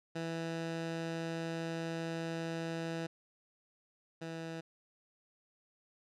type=tone pair in turn; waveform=15% pulse; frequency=164.81 / 163.77 Hz; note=E3 / E3; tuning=0 / -11 cents; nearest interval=unison; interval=11 cents; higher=first; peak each=-30 / -34 dBFS; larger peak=first; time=0.15-3.07 / 4.21-4.61 s; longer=first; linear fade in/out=10 ms; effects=low-pass 6000 Hz 12 dB/octave